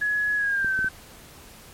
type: tone with pitch glide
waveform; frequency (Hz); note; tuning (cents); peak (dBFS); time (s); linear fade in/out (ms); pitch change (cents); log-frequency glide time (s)
sine; 1686 to 1537.2; G#6 to G6; +26 to -34; -21; 0.01-0.89; 10; -160; 0.36-0.75
type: clicks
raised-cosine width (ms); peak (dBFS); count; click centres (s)
3; -23; 3; 0.646 / 0.791 / 0.845
effects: pink hiss -47 dBFS RMS until 1.73 s + MP3 64 kbps